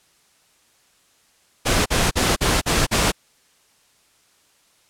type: noise bursts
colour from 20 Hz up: pink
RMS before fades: -18 dBFS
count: 6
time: 1.65-3.12 s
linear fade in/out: 20 ms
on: 210 ms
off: 42 ms
effects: white hiss -59 dBFS RMS until 4.89 s + low-pass 10000 Hz 12 dB/octave